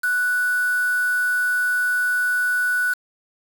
sine tone with quantisation, 1480 Hz, F#6, in tune, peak -18 dBFS, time 0.03-2.94 s, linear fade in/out 10 ms, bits 5, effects none

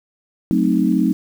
sine chord, F# diminished seventh, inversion none, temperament equal, 185 / 220 / 261.6 / 311.1 Hz, F#3 / A3 / C4 / Eb4, 0 / 0 / 0 / 0 cents, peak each -19 dBFS, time 0.51-1.13 s, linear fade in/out 0 ms, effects 7-bit

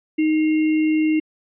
sine tone with sample-and-hold, 311.1 Hz, D#4, in tune, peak -15 dBFS, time 0.18-1.2 s, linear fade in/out 10 ms, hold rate 2450 Hz, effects resampled to 8000 Hz

